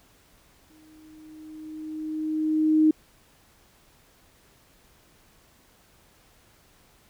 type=tone with exponential growth; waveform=sine; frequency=311.1 Hz; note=D#4; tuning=in tune; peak=-14 dBFS; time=0.7-2.91 s; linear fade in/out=5 ms; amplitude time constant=480 ms; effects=pink hiss -59 dBFS RMS until 7.09 s